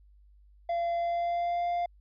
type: tone with pitch glide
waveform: triangle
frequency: 685 to 698.2 Hz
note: F5 to F5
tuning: -34 to -1 cents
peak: -25 dBFS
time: 0.69-1.86 s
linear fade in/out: 5 ms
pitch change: +33 cents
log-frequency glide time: 0.96-1.67 s
effects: added 50 Hz sine -55 dBFS peak until 2 s + resampled to 11025 Hz